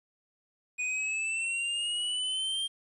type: exponential sweep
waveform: square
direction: up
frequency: 2472 to 3195 Hz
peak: -30 dBFS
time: 0.78-2.68 s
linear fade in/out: 20 ms
effects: resampled to 24000 Hz + 10-bit